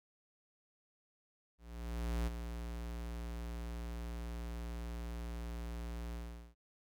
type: tone with ADSR envelope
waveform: square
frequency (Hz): 58.27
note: A#1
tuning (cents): 0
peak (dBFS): -33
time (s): 1.58-6.55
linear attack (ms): 690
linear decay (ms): 18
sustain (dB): -8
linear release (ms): 410
effects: none